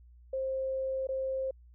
sine tone with dropouts, 529 Hz, C5, 19 cents sharp, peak -30 dBFS, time 0.33-1.51 s, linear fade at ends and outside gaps 5 ms, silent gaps 1.071-1.088 s, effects added 60 Hz sine -53 dBFS peak until 1.74 s

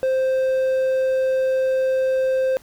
triangle tone, 523.3 Hz, C5, in tune, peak -15 dBFS, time 0.03-2.57 s, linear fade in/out 0 ms, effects pink hiss -51 dBFS RMS until 2.62 s

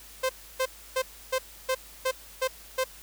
sawtooth tone bursts, 520 Hz, C5, 11 cents flat, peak -20 dBFS, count 8, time 0.23-2.842 s, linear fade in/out 10 ms, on 64 ms, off 300 ms, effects added 50 Hz sine -54 dBFS peak until 3.02 s + white hiss -49 dBFS RMS until 3.02 s

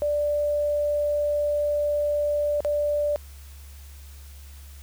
sine tone with dropouts, 588 Hz, D5, 2 cents sharp, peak -21 dBFS, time 0.02-3.16 s, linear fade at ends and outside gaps 0 ms, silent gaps 2.605-2.648 s, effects added 70 Hz sine -41 dBFS peak until 4.82 s + white hiss -52 dBFS RMS until 4.82 s

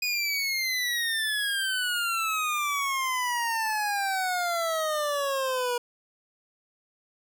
25% pulse exponential sweep, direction down, 2489 to 480 Hz, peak -22 dBFS, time 0.02-5.78 s, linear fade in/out 5 ms, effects none

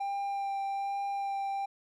triangle tone with vibrato, 793 Hz, G5, 20 cents sharp, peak -29 dBFS, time 0-1.66 s, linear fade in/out 10 ms, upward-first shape sine, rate 1.2 Hz, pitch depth 11 cents each way, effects none

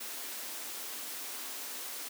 white high-pass noise, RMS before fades -41 dBFS, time 0-2.09 s, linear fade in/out 10 ms, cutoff 220 Hz, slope 96 dB/octave, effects none

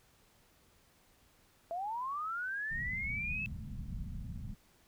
sine linear sweep, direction up, 657 to 2637 Hz, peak -35 dBFS, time 1.71-3.46 s, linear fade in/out 0 ms
pink low-pass noise, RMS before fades -42 dBFS, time 2.7-4.55 s, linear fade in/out 20 ms, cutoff 220 Hz, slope 48 dB/octave
effects pink hiss -67 dBFS RMS until 4.87 s

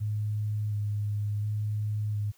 sine tone with vibrato, 104.8 Hz, G#2, 16 cents sharp, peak -27 dBFS, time 0-2.32 s, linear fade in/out 20 ms, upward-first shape square, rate 0.7 Hz, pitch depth 15 cents each way, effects white hiss -63 dBFS RMS until 2.37 s

